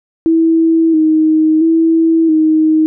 sine tone with vibrato, 320 Hz, D#4, 49 cents sharp, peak -7 dBFS, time 0.26-2.86 s, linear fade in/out 0 ms, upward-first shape square, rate 0.74 Hz, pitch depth 35 cents each way, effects none

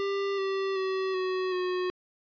square tone with pitch steps, 396.2 / 388 / 380.1 / 372.2 / 364.6 Hz, G4 / G4 / F#4 / F#4 / F#4, +18 / -18 / +47 / +10 / -25 cents, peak -28 dBFS, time 0-1.9 s, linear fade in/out 0 ms, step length 380 ms, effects resampled to 11025 Hz

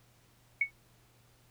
sine tone with exponential decay, 2217 Hz, C#7, in tune, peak -21 dBFS, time 0.61-0.71 s, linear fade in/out 5 ms, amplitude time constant 20 ms, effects added 119 Hz sine -66 dBFS peak until 1.5 s + pink hiss -66 dBFS RMS until 1.5 s

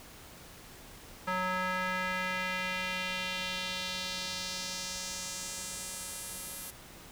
square tone with band-pass filter sweep, 184.3 Hz, F#3, 7 cents flat, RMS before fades -36 dBFS, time 1.27-6.71 s, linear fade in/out 10 ms, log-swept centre 1300 to 12000 Hz, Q 1.7, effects pink hiss -51 dBFS RMS until 7.11 s

